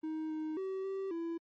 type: tone with pitch steps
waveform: triangle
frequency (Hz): 314.4 / 311.7 / 381.8 / 387 / 333.9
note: D#4 / D#4 / G4 / G4 / E4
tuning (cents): +18 / +3 / -46 / -22 / +22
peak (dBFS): -33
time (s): 0.03-1.38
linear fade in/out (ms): 10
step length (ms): 270
effects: MP3 32 kbps